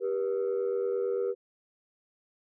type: tone pair together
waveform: sine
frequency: 393.1 / 482 Hz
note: G4 / B4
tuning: +5 / -42 cents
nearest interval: major third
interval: 353 cents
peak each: -28 dBFS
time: 0-1.35 s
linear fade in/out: 50 ms
effects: tanh soft clip ceiling -23 dBFS